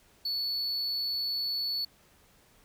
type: tone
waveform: triangle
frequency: 4435 Hz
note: C#8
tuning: in tune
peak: -28 dBFS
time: 0.25-1.85 s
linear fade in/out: 5 ms
effects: pink hiss -62 dBFS RMS until 2.64 s